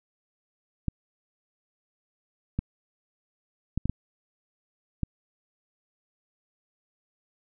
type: clicks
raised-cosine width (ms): 5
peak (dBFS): -14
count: 6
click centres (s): 0.883 / 2.59 / 3.776 / 3.856 / 3.896 / 5.033
effects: none